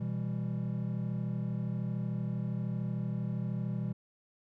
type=chord; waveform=triangle; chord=E minor; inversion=second; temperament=just; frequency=123.61 / 164.81 / 197.78 Hz; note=B2 / E3 / G3; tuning=+2 / 0 / +16 cents; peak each=-33 / -35 / -35 dBFS; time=0-3.93 s; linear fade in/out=10 ms; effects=none